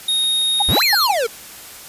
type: tone with pitch glide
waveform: square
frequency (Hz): 3729 to 4234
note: A#7 to C8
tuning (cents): 0 to +20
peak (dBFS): -16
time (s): 0.08-1.07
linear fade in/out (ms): 5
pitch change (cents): +220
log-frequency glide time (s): 0.7-0.86
type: click train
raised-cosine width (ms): 0.2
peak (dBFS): -22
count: 5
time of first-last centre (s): 0.24-0.943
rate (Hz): 5.69
type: tone bursts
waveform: sine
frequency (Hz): 822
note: G#5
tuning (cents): -18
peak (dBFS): -14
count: 4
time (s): 0.6-1.112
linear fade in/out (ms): 5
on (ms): 23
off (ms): 140
type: exponential two-way sweep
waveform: square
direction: up then down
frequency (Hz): 48.46 to 2623 to 431.2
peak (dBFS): -17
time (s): 0.68-1.27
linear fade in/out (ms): 10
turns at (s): 0.83
effects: white hiss -37 dBFS RMS until 1.88 s + resampled to 32000 Hz